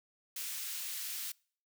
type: high-pass noise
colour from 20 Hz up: white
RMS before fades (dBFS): -40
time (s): 0.36-1.32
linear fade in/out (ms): 5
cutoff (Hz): 2000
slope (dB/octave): 12
effects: noise-tail reverb RT60 0.5 s tail -26 dB re dry